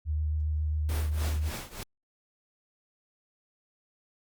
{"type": "tone with vibrato", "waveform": "sine", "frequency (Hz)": 76.5, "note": "D#2", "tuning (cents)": -29, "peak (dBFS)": -26, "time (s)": [0.05, 1.52], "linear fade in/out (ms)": 50, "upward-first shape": "triangle", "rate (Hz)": 7.4, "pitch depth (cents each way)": 18}
{"type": "noise with tremolo", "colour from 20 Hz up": "pink", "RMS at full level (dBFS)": -36, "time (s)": [0.89, 1.83], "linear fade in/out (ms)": 0, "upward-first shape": "triangle", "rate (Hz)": 3.4, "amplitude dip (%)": 90}
{"effects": ["Opus 48 kbps"]}